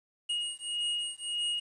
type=beating tone pair; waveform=square; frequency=2874 / 2875.7 Hz; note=F7 / F#7; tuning=+49 / -50 cents; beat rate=1.7 Hz; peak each=-35 / -35 dBFS; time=0.29-1.6 s; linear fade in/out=10 ms; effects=resampled to 22050 Hz + 10-bit